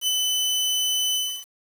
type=tone with ADSR envelope; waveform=sawtooth; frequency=3014 Hz; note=F#7; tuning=31 cents sharp; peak=-16 dBFS; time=0.01-1.46 s; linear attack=63 ms; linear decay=28 ms; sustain=-2 dB; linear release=310 ms; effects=7-bit